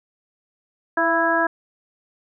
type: harmonic tone with a mistuned harmonic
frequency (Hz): 329.6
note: E4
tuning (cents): 0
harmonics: 1 / 2 / 3 / 4 / 5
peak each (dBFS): -25 / -22 / -23 / -26 / -21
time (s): 0.97-1.47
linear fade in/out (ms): 5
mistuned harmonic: 2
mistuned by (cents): +31
effects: none